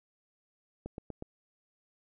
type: click train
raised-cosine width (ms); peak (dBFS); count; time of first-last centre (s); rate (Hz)
2; -26; 4; 0.86-1.224; 8.24
effects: none